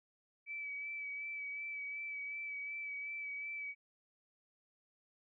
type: tone with vibrato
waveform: sine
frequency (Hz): 2297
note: D7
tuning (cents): -39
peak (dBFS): -40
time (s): 0.46-3.75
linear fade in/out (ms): 50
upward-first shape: sine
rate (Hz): 2.7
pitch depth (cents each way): 24
effects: none